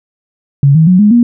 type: tone with pitch steps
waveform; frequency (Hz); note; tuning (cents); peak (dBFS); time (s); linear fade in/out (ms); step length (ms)
sine; 140 / 159.89 / 182.61 / 208.6 / 238.2; C#3 / D#3 / F#3 / G#3 / A#3; +18 / +47 / -22 / +8 / +38; -3; 0.63-1.23; 2; 120
effects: none